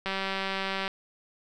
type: click train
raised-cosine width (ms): 0.3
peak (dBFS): -15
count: 159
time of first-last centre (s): 0.06-0.879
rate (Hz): 193
effects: none